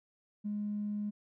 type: tone with tanh clipping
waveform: triangle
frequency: 207.7 Hz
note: G#3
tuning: in tune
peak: -33 dBFS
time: 0.44-1.11 s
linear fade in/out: 20 ms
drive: 4 dB
effects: none